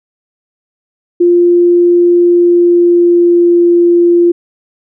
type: tone with pitch glide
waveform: sine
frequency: 349.2 to 346 Hz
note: F4 to F4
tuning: 0 to -16 cents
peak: -4 dBFS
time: 1.2-4.32 s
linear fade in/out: 10 ms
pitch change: -16 cents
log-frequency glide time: 2.18-3.67 s
effects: none